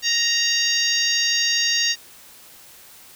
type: harmonic tone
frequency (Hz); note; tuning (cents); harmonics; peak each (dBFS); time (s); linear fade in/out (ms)
932.3; A#5; 0; 2 / 3 / 4 / 5 / 6 / 7; -25 / -25 / -26 / -23 / -25 / -27; 0.02-1.96; 50
effects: white hiss -46 dBFS RMS until 3.15 s